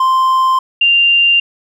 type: tone pair in turn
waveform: triangle / sine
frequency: 1044 / 2787 Hz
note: C6 / F7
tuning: -4 / -4 cents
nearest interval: octave + perfect fourth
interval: 1700 cents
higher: second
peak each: -7 dBFS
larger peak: neither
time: 0-0.59 / 0.81-1.4 s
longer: neither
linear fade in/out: 5 ms
effects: none